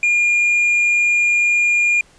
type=tone; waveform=triangle; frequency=2417 Hz; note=D7; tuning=49 cents sharp; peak=-11 dBFS; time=0.03-2.01 s; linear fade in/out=2 ms; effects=pink hiss -51 dBFS RMS until 2.18 s + resampled to 22050 Hz